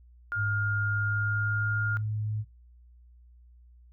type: tone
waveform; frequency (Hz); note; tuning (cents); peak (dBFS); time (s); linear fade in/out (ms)
sine; 1413; F6; +20; -28; 0.32-1.97; 0
type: tone with pitch glide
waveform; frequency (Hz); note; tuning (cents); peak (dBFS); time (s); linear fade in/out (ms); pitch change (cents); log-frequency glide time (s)
sine; 103.83 to 107.06; G#2 to A2; 0 to -47; -28; 0.35-2.45; 50; +53; 0.9-1.86
effects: noise-tail reverb RT60 0.2 s tail -23 dB re dry + added 60 Hz sine -52 dBFS peak until 3.92 s